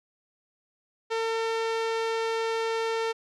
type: tone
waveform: sawtooth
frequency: 451.9 Hz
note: A4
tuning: 46 cents sharp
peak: -22 dBFS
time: 1.1-3.13 s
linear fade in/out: 20 ms
effects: low-pass 5000 Hz 12 dB/octave